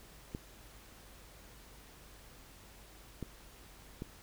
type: clicks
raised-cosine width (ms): 3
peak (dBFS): -26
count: 3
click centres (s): 0.349 / 3.227 / 4.021
effects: added 50 Hz sine -59 dBFS peak until 4.22 s + pink hiss -57 dBFS RMS until 4.22 s